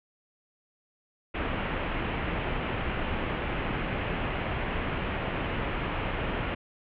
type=low-pass noise; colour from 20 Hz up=pink; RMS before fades=-31 dBFS; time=1.34-6.55 s; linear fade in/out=10 ms; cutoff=3000 Hz; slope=48 dB/octave; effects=none